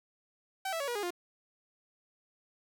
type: tone with pitch steps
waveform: sawtooth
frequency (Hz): 768 / 657.1 / 562.2 / 481 / 411.6 / 352.1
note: G5 / E5 / C#5 / B4 / G#4 / F4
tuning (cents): -36 / -6 / +24 / -46 / -16 / +14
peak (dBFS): -29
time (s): 0.65-1.106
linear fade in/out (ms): 5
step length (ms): 76
effects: none